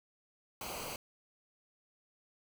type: noise with comb filter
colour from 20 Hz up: pink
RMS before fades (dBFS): -42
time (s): 0.61-0.96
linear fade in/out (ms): 2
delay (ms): 0.56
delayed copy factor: -0.7
effects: none